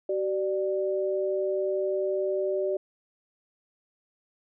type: tone pair together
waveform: sine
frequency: 380.9 / 592.2 Hz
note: G4 / D5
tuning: -50 / +14 cents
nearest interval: minor sixth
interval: 764 cents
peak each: -27 / -28 dBFS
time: 0.09-2.77 s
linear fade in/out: 5 ms
effects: none